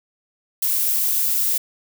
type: noise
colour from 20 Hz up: violet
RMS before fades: -20 dBFS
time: 0.62-1.58 s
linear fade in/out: 5 ms
effects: none